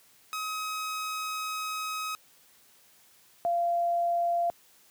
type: tone pair in turn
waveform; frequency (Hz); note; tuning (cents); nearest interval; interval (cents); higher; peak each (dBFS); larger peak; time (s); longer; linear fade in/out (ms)
sawtooth / sine; 1269 / 689.5; D#6 / F5; +34 / -22; major seventh; 1056; first; -28 / -24; second; 0.33-2.15 / 3.45-4.5; first; 0
effects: white hiss -60 dBFS RMS until 4.9 s + high-pass 80 Hz 12 dB/octave